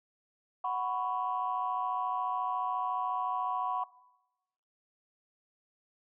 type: chord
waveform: sine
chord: F# suspended fourth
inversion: none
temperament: equal with one note detuned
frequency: 740 / 994.6 / 1108.7 Hz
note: F#5 / B5 / C#6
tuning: 0 / +12 / 0 cents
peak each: -34 dBFS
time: 0.64-3.84 s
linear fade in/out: 5 ms
effects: noise-tail reverb RT60 1.0 s tail -20 dB re dry + tanh soft clip ceiling -21 dBFS